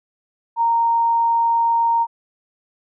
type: tone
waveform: sine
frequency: 927 Hz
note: A#5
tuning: 10 cents flat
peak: -14 dBFS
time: 0.56-2.07 s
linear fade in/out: 50 ms
effects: none